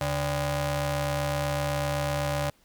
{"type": "ring-modulated tone", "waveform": "sawtooth", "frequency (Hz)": 218.7, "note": "A3", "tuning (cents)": -10, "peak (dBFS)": -19, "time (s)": [0.01, 2.5], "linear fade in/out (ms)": 2, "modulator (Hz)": 362, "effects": ["pink hiss -63 dBFS RMS until 2.64 s"]}